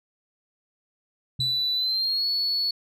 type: tone with exponential decay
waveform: sine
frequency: 128 Hz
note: C3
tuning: 38 cents flat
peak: -24 dBFS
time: 1.39-1.69 s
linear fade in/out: 5 ms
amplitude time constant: 65 ms
type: tone with pitch glide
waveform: sine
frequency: 3973 to 4408 Hz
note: B7 to C#8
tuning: +10 to -11 cents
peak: -21 dBFS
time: 1.4-2.71 s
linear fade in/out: 5 ms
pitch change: +179 cents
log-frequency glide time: 1.75-2.29 s
effects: tanh soft clip ceiling -19 dBFS